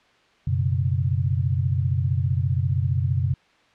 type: chord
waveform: sine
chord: F# suspended fourth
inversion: none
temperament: equal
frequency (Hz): 92.5 / 123.47 / 138.59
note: F#2 / B2 / C#3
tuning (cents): 0 / 0 / 0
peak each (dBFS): -23 / -24 / -25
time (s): 0.47-3.34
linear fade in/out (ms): 5
effects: white hiss -58 dBFS RMS until 3.74 s + low-pass 3000 Hz 12 dB/octave